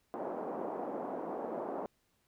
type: band-pass noise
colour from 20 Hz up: white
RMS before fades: -39 dBFS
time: 0.14-1.86 s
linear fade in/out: 0 ms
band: 230 to 800 Hz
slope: 24 dB/octave
effects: pink hiss -75 dBFS RMS until 2.27 s